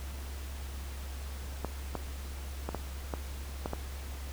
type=clicks; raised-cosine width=1 ms; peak=-19 dBFS; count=7; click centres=1.647 / 1.953 / 2.69 / 2.747 / 3.138 / 3.659 / 3.734 s; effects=added 68 Hz sine -38 dBFS peak until 4.32 s + pink hiss -48 dBFS RMS until 4.32 s